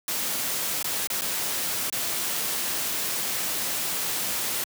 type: noise with dropouts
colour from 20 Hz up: white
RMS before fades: -28 dBFS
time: 0.08-4.64 s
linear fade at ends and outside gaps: 2 ms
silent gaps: 0.828-0.843 / 1.072-1.101 / 1.211-1.218 / 1.9-1.925 s
effects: high-pass 100 Hz 12 dB/octave